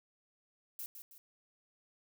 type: noise with echo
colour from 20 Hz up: violet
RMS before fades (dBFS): -43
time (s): 0.79-0.86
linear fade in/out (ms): 0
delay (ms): 160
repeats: 2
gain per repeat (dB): -7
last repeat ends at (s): 1.18
effects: none